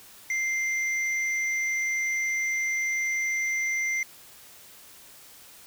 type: tone pair together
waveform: sine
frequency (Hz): 2093 / 5956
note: C7 / F#8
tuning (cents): 0 / +11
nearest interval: octave + tritone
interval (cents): 1811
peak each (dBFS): -25 / -35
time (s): 0.3-4.03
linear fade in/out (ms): 2
effects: white hiss -50 dBFS RMS until 5.66 s